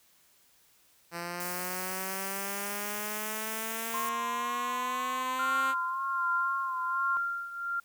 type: linear sweep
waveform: 5% pulse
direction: up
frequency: 170 to 266.1 Hz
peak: -24 dBFS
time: 1.11-5.75 s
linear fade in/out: 50 ms
type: high-pass noise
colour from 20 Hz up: white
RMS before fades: -39 dBFS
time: 1.4-4.09 s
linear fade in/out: 2 ms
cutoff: 6500 Hz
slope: 12 dB/octave
type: tone with vibrato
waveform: sine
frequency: 1052 Hz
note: C6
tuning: 9 cents sharp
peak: -31 dBFS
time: 3.94-7.17 s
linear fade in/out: 0 ms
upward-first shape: sine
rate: 2 Hz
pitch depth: 43 cents each way
type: tone with tremolo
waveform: sine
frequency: 1388 Hz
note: F6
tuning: 11 cents flat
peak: -26 dBFS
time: 5.39-7.8 s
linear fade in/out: 5 ms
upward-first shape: triangle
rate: 1.3 Hz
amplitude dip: 80%
effects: white hiss -64 dBFS RMS until 7.84 s